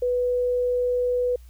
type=tone; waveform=sine; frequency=493.9 Hz; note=B4; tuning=in tune; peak=-20 dBFS; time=0.02-1.36 s; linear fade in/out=5 ms; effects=added 60 Hz sine -43 dBFS peak until 1.49 s + white hiss -61 dBFS RMS until 1.49 s